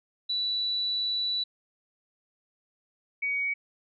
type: tone pair in turn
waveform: sine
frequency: 3951 / 2251 Hz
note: B7 / C#7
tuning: 0 / +26 cents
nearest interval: minor seventh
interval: 974 cents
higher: first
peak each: -26 dBFS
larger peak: neither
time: 0.29-1.44 / 3.22-3.54 s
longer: first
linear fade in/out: 10 ms
effects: none